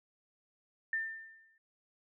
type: tone with exponential decay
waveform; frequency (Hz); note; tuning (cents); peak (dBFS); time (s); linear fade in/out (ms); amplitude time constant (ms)
sine; 1795; A6; +34; -29; 0.93-1.58; 2; 140
effects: none